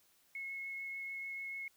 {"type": "tone with vibrato", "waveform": "sine", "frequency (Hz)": 2179, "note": "C#7", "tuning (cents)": -30, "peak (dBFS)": -40, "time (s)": [0.35, 1.68], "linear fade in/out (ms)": 2, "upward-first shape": "sine", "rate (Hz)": 6.8, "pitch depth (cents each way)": 8, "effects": ["white hiss -70 dBFS RMS until 1.76 s"]}